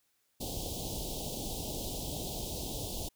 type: band-stop noise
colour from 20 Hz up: pink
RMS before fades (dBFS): -38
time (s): 0.4-3.09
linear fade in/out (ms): 10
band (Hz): 820 to 3100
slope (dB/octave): 48
effects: white hiss -75 dBFS RMS until 3.15 s